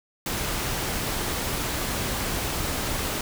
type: noise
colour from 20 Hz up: pink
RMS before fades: -28 dBFS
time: 0.26-3.21 s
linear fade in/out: 2 ms
effects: none